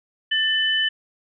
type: tone pair together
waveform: sine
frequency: 1776 / 3009 Hz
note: A6 / F#7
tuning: +16 / +28 cents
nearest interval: major sixth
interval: 912 cents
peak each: -22 / -20 dBFS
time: 0.31-0.89 s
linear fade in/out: 10 ms
effects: none